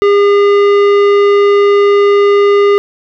sine tone with tanh clipping, 405.2 Hz, G#4, 43 cents flat, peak -7 dBFS, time 0.02-2.78 s, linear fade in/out 0 ms, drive 14 dB, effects none

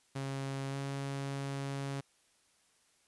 sawtooth tone with pitch glide, 136.2 to 138.26 Hz, C#3 to C#3, -30 to -4 cents, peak -32 dBFS, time 0.15-2.01 s, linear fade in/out 10 ms, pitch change +26 cents, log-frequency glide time 0.69-0.77 s, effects white hiss -70 dBFS RMS until 3.07 s + resampled to 24000 Hz

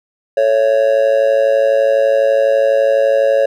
triangle tone with amplitude modulation, 554.4 Hz, C#5, in tune, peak -4 dBFS, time 0.37-3.46 s, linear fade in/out 5 ms, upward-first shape sine, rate 112 Hz, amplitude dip 80%, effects none

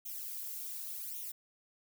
violet noise with flanger, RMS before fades -42 dBFS, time 0.05-1.32 s, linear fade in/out 10 ms, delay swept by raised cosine 0.31 to 2.61 ms, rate 0.88 Hz, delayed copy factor +0.95, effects none

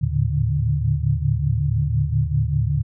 sine tone cluster, 77.4 / 109.6 / 114.2 / 141.6 / 147.1 Hz, D#2 / A2 / A#2 / C#3 / D3, -9 / -6 / -35 / +37 / +3 cents, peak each -24 dBFS, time 0.01-2.83 s, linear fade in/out 20 ms, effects none

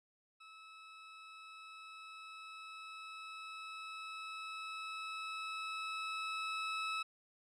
20% pulse tone with level ramp, 1300 Hz, E6, 24 cents flat, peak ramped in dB -49 to -31 dBFS, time 0.4-7.03 s, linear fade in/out 10 ms, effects low-pass 6000 Hz 12 dB/octave

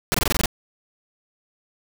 pink noise bursts, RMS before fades -20 dBFS, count 8, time 0.12-0.458 s, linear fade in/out 0 ms, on 23 ms, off 22 ms, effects none

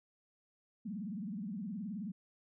sine tone with vibrato, 203.3 Hz, G#3, 37 cents flat, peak -38 dBFS, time 0.85-2.12 s, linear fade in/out 10 ms, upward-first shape triangle, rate 19 Hz, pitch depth 290 cents each way, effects none

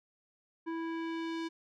square tone with low-pass filter sweep, 328.9 Hz, E4, 4 cents flat, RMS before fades -37 dBFS, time 0.66-1.49 s, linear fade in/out 20 ms, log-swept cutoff 1500 to 4700 Hz, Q 1.1, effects none

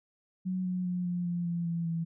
sine tone with pitch steps, 185 / 182.14 / 179.32 / 176.54 / 173.81 / 171.12 / 168.47 / 165.87 Hz, F#3 / F#3 / F3 / F3 / F3 / F3 / E3 / E3, 0 / -27 / +46 / +19 / -8 / -35 / +38 / +11 cents, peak -29 dBFS, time 0.45-2.05 s, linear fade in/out 20 ms, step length 200 ms, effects none

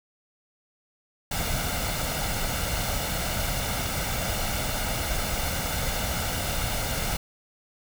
pink noise with comb filter, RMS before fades -28 dBFS, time 1.31-7.17 s, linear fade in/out 5 ms, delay 1.4 ms, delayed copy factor +0.55, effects none

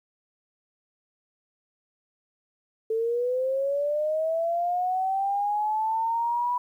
sine linear sweep, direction up, 440 to 986 Hz, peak -23 dBFS, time 2.9-6.58 s, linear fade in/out 5 ms, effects 10-bit

